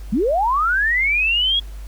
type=linear sweep; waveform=sine; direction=up; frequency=179.6 to 3354 Hz; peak=-15 dBFS; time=0.12-1.6 s; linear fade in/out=10 ms; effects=added 50 Hz sine -30 dBFS peak until 1.87 s + pink hiss -48 dBFS RMS until 1.87 s